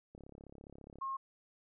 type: click train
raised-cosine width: 2 ms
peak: -39 dBFS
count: 30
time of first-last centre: 0.15-0.986 s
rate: 34.7 Hz
type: tone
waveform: sine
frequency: 1075 Hz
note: C6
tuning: 47 cents sharp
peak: -36 dBFS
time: 1.01-1.17 s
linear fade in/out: 10 ms
effects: none